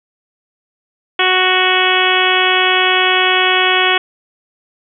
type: harmonic tone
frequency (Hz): 370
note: F#4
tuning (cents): 0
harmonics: 1 / 2 / 3 / 4 / 5 / 6 / 7 / 8 / 9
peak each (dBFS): -19 / -19 / -19 / -19 / -19 / -19 / -19 / -19 / -19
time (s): 1.19-3.98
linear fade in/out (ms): 5
effects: none